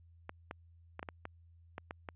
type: clicks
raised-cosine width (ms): 0.5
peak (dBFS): -26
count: 9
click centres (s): 0.294 / 0.511 / 0.994 / 1.029 / 1.088 / 1.254 / 1.781 / 1.909 / 2.088
effects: added 84 Hz sine -58 dBFS peak until 2.15 s + resampled to 8000 Hz